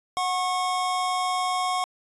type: tone pair together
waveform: square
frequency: 735 / 1088 Hz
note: F#5 / C#6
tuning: -12 / -33 cents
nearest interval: perfect fifth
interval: 679 cents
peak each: -27 dBFS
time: 0.17-1.84 s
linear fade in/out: 0 ms
effects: resampled to 24000 Hz